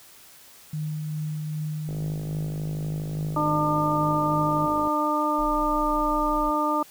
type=tone with tremolo; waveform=sine; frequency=153.4 Hz; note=D#3; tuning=24 cents flat; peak=-26 dBFS; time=0.73-4.66 s; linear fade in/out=5 ms; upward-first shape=triangle; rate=2.5 Hz; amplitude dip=25%
type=click train; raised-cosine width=2 ms; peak=-24 dBFS; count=157; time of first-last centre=1.89-4.873 s; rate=52.3 Hz
type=harmonic tone; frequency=300.9 Hz; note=D4; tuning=42 cents sharp; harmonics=1 / 2 / 3 / 4; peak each=-27 / -29 / -27 / -25 dBFS; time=3.36-6.83 s; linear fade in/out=5 ms
type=tone; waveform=sine; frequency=30.87 Hz; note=B0; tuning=in tune; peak=-31 dBFS; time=5.38-6.51 s; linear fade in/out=20 ms
effects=white hiss -50 dBFS RMS until 6.9 s